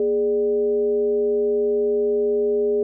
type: tone with frequency modulation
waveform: sine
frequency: 415.3 Hz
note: G#4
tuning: in tune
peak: -17 dBFS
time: 0-2.83 s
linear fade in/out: 2 ms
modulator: 177 Hz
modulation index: 0.4
effects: none